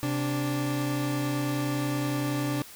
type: tone pair together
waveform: 40% pulse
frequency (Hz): 130.81 / 292.1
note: C3 / D4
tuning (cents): 0 / -9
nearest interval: octave + major second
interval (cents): 1391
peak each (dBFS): -29 / -28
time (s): 0.03-2.62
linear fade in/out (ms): 0
effects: white hiss -47 dBFS RMS until 2.75 s